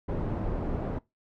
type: low-pass noise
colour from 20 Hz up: pink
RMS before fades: -31 dBFS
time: 0.08-0.99 s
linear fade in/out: 10 ms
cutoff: 650 Hz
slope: 12 dB/octave
effects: noise-tail reverb RT60 0.2 s tail -21 dB re dry